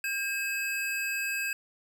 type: tone pair together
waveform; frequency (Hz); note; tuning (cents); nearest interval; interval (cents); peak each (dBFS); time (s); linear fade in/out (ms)
square; 1607 / 2577; G6 / E7; +43 / -40; minor sixth; 817; -34 / -32; 0.04-1.53; 2
effects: none